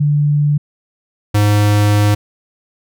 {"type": "tone pair in turn", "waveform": ["sine", "square"], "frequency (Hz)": [146.83, 103.82], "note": ["D3", "G#2"], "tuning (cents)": [0, 0], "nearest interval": "tritone", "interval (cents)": 600, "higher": "first", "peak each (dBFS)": -10, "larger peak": "neither", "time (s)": [[0, 0.58], [1.34, 2.15]], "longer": "second", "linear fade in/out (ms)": 10, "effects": []}